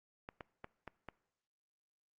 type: clicks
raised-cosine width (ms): 0.5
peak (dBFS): -30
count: 5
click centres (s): 0.289 / 0.408 / 0.644 / 0.877 / 1.087
effects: noise-tail reverb RT60 0.8 s tail -21 dB re dry + Opus 48 kbps